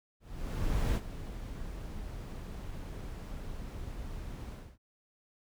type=noise with ADSR envelope; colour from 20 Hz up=brown; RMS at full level=-28 dBFS; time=0.2-4.78 s; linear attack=750 ms; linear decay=52 ms; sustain=-13 dB; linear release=260 ms; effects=none